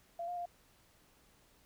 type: tone with pitch steps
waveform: sine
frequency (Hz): 684 / 708 / 699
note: F5 / F5 / F5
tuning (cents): -36 / +23 / +1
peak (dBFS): -37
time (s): 0.19-0.457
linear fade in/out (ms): 5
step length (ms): 89
effects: pink hiss -67 dBFS RMS until 1.65 s